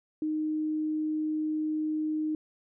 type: tone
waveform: sine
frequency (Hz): 309.1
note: D#4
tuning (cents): -11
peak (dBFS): -27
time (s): 0.22-2.35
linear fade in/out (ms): 2
effects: none